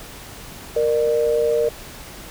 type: tone pair together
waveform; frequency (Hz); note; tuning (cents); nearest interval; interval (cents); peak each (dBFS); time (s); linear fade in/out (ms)
sine; 466.6 / 599.2; A#4 / D5; +2 / +35; major third; 433; -17 / -21; 0.76-1.69; 5
effects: pink hiss -38 dBFS RMS until 2.3 s